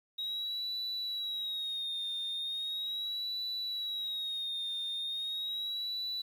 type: tone with vibrato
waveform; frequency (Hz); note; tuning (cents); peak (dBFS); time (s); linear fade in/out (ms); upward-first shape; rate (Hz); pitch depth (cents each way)
sine; 3799; A#7; +32; -32; 0.18-6.22; 10; sine; 0.38; 72
effects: tanh soft clip ceiling -32 dBFS + 10-bit